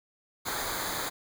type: noise with comb filter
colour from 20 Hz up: pink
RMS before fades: -33 dBFS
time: 0.45-1.1 s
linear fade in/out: 20 ms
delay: 0.36 ms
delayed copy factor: -0.75
effects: none